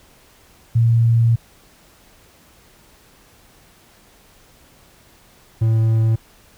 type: tone pair in turn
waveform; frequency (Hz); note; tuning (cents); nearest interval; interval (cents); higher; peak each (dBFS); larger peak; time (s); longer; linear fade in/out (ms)
sine / triangle; 115.7 / 111.89; A#2 / A2; -13 / +29; minor second; 58; first; -11; neither; 0.75-1.36 / 5.61-6.16; first; 10
effects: pink hiss -51 dBFS RMS until 6.57 s